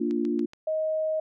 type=chord; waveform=sine; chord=Bb major; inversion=none; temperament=equal; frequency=233.1 / 293.7 / 349.2 Hz; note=Bb3 / D4 / F4; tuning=0 / 0 / 0 cents; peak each=-28 dBFS; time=0-0.46 s; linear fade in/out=10 ms
type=click train; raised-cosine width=0.2 ms; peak=-28 dBFS; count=4; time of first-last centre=0.11-0.534 s; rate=7.07 Hz
type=tone; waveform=sine; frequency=628 Hz; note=D#5; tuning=16 cents sharp; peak=-24 dBFS; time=0.67-1.2 s; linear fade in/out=5 ms
effects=none